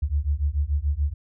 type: beating tone pair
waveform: sine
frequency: 69.3 / 76.2 Hz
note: C#2 / D#2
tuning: 0 / -36 cents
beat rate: 6.9 Hz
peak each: -24 dBFS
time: 0.02-1.14 s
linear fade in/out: 10 ms
effects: none